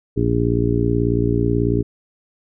harmonic tone, 58.3 Hz, A#1, 1 cent sharp, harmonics 1 / 2 / 3 / 4 / 5 / 6 / 7, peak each -24 / -20 / -26 / -26 / -22 / -26 / -22 dBFS, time 0.16-1.83 s, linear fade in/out 20 ms, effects none

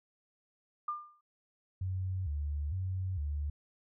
sine tone with exponential decay, 1200 Hz, D6, 37 cents sharp, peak -30 dBFS, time 0.88-1.21 s, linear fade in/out 5 ms, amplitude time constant 71 ms
sine tone with vibrato, 82.7 Hz, E2, 6 cents sharp, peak -32 dBFS, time 1.81-3.5 s, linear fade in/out 5 ms, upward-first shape square, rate 1.1 Hz, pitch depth 210 cents each way
effects none

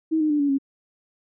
sine tone with pitch steps, 318.8 / 307.1 / 295.7 / 284.8 / 274.3 Hz, D#4 / D#4 / D4 / C#4 / C#4, +42 / -23 / +12 / +47 / -18 cents, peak -18 dBFS, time 0.11-0.585 s, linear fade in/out 20 ms, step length 95 ms, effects none

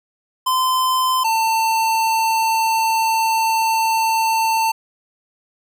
square tone pair in turn, 1029 / 895.8 Hz, C6 / A5, -29 / +31 cents, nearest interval major second, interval 240 cents, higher first, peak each -16 dBFS, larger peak neither, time 0.46-1.24 / 1.24-4.72 s, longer second, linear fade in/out 10 ms, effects none

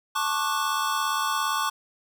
square chord, D major seventh, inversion second, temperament equal with one note detuned, 880 / 1097.3 / 1174.7 / 1480 Hz, A5 / C#6 / D6 / F#6, 0 / -18 / 0 / 0 cents, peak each -32 / -28 / -30 / -33 dBFS, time 0.15-1.7 s, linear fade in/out 10 ms, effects none

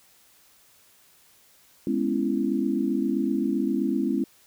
sine chord, C# minor seventh, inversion second, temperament just, 207.9 / 249.5 / 277.2 / 332.6 Hz, G#3 / B3 / C#4 / E4, +2 / +18 / 0 / +16 cents, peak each -28 / -28 / -27 / -28 dBFS, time 1.87-4.24 s, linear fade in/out 2 ms, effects white hiss -58 dBFS RMS until 4.46 s

